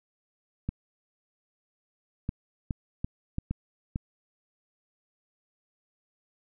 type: clicks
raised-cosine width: 5 ms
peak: -17 dBFS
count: 7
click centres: 0.69 / 2.291 / 2.708 / 3.045 / 3.384 / 3.51 / 3.959 s
effects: none